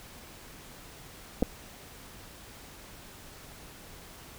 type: clicks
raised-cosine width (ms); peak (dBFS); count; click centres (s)
2; -12; 2; 1.424 / 1.428
effects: pink hiss -49 dBFS RMS until 4.38 s